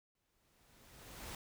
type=noise with exponential growth; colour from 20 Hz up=pink; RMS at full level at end=-45 dBFS; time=0.15-1.35 s; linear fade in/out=2 ms; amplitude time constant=260 ms; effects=none